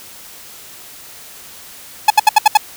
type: tone bursts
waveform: 45% pulse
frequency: 851 Hz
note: G#5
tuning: 42 cents sharp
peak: -4 dBFS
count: 6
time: 2.08-2.573 s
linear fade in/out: 5 ms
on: 23 ms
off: 71 ms
effects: white hiss -37 dBFS RMS until 2.76 s